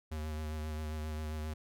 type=tone with vibrato; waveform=square; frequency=77.2 Hz; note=D#2; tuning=13 cents flat; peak=-37 dBFS; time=0.11-1.54 s; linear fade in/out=10 ms; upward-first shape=sine; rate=7.5 Hz; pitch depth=25 cents each way; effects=none